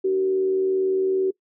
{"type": "tone with frequency modulation", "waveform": "sine", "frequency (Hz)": 379.9, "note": "F#4", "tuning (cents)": 46, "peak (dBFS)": -18, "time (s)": [0.04, 1.31], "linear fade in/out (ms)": 10, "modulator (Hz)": 82.3, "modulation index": 0.29, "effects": ["noise-tail reverb RT60 0.1 s tail -21 dB re dry"]}